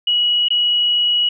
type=tone with dropouts; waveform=sine; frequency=2917 Hz; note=F#7; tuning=25 cents flat; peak=-13 dBFS; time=0.07-1.29 s; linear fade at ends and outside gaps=5 ms; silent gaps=0.485-0.504 s; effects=none